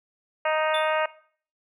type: harmonic tone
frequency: 311.4 Hz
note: D#4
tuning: 2 cents sharp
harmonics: 2 / 3 / 4 / 5 / 6 / 7 / 8 / 9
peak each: -24 / -28 / -30 / -32 / -34 / -35 / -36 / -37 dBFS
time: 0.45-1.06 s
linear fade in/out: 5 ms
type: tone with exponential decay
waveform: triangle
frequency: 3522 Hz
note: A7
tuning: 1 cent sharp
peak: -24 dBFS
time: 0.74-1.01 s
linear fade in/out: 5 ms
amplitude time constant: 57 ms
effects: noise-tail reverb RT60 0.5 s tail -19 dB re dry